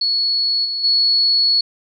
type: tone with level steps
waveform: sine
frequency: 4382 Hz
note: C#8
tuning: 21 cents flat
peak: -15 / -20 / -12 dBFS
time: 0.01-1.61 s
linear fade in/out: 5 ms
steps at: 0.64 / 0.83 s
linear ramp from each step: 20 ms
effects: none